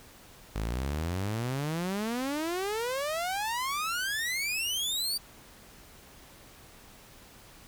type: exponential sweep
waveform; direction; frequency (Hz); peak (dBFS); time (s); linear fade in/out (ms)
sawtooth; up; 50.6 to 4699; -26; 0.55-5.18; 10
effects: pink hiss -53 dBFS RMS until 7.67 s